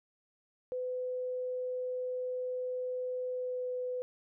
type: tone with pitch glide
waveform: sine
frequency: 504 to 501.1 Hz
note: B4 to B4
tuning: +35 to +25 cents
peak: -33 dBFS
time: 0.72-4.02 s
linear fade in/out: 0 ms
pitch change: -10 cents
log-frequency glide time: 3.3-3.68 s
effects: none